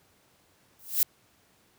violet noise with exponential growth, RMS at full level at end -19 dBFS, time 0.79-1.03 s, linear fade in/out 2 ms, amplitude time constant 52 ms, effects pink hiss -64 dBFS RMS until 1.78 s + high-pass 80 Hz 12 dB/octave

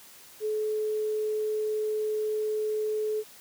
sine tone, 429.1 Hz, A4, 43 cents flat, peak -26 dBFS, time 0.4-3.24 s, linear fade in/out 50 ms, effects white hiss -51 dBFS RMS until 3.4 s + high-pass 80 Hz 12 dB/octave

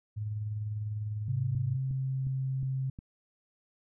sine tone with tremolo, 106 Hz, G#2, 36 cents sharp, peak -30 dBFS, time 0.16-1.77 s, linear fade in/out 20 ms, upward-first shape sine, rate 20 Hz, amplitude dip 40%
sine tone, 132.6 Hz, C3, 23 cents sharp, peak -29 dBFS, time 1.28-2.9 s, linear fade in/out 5 ms
click train, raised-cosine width 5 ms, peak -30 dBFS, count 5, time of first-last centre 1.55-2.989 s, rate 2.78 Hz
effects none

